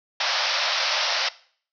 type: band-pass noise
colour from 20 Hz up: white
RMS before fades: -24 dBFS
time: 0.2-1.29 s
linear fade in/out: 5 ms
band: 530 to 5600 Hz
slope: 96 dB/octave
effects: noise-tail reverb RT60 0.5 s tail -19 dB re dry